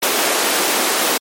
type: high-pass noise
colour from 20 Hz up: pink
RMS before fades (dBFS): -17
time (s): 0.02-1.18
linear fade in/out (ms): 10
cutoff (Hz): 300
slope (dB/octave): 24
effects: MP3 64 kbps